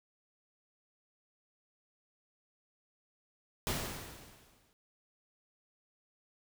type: noise with exponential decay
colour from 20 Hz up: pink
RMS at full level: -33 dBFS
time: 3.67-4.73 s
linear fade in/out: 0 ms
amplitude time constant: 230 ms
effects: none